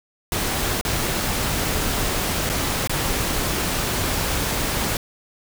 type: noise with dropouts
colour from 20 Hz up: pink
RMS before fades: -23 dBFS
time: 0.32-4.97 s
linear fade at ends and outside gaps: 1 ms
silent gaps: 0.812-0.85 / 2.492-2.498 / 2.874-2.895 s
effects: none